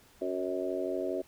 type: harmonic tone with a mistuned harmonic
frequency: 92.5 Hz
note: F#2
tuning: in tune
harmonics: 3 / 4 / 5 / 6 / 7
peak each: -38 / -34 / -40 / -38 / -36 dBFS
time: 0.21-1.22 s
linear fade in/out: 10 ms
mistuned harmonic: 7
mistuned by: -21 cents
effects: pink hiss -60 dBFS RMS until 1.27 s